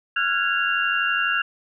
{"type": "tone cluster", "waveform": "sine", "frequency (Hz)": [1369, 1461, 1651, 2780], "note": ["F6", "F#6", "G#6", "F7"], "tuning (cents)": [-35, -22, -11, -9], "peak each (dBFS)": -25, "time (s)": [0.16, 1.42], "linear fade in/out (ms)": 5, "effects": []}